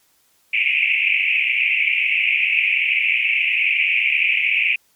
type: band-pass noise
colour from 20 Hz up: pink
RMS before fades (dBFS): -18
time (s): 0.53-4.76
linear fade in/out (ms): 10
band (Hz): 2200 to 2700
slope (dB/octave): 96
effects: white hiss -60 dBFS RMS until 4.95 s + MP3 96 kbps